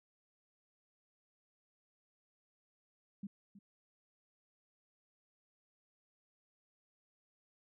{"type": "tone with echo", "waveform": "sine", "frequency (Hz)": 199.7, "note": "G3", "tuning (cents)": 32, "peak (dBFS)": -40, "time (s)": [3.23, 3.27], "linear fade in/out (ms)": 5, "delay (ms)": 320, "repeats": 1, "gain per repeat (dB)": -14, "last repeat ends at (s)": 3.59, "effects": []}